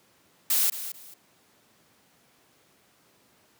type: noise with echo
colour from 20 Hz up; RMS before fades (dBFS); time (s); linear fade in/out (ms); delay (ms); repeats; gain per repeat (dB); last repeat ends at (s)
blue; -23; 0.5-0.7; 5; 220; 2; -12; 1.14
effects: pink hiss -62 dBFS RMS until 3.59 s + high-pass 150 Hz 12 dB/octave